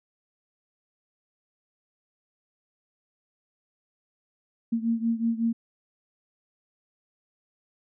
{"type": "beating tone pair", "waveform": "sine", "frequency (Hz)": [227.9, 233.3], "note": ["A#3", "A#3"], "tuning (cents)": [-39, 2], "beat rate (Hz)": 5.4, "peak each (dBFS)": [-25, -28], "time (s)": [4.72, 5.53], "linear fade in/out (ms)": 10, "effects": []}